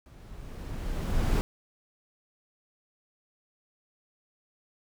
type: noise with level ramp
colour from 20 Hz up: brown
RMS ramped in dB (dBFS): -49 to -23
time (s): 0.06-1.41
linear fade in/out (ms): 0
effects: none